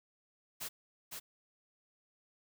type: noise with echo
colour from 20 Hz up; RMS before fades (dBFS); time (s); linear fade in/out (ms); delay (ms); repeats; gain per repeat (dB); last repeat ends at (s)
white; -41; 0.6-0.69; 20; 510; 1; -3; 1.2
effects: none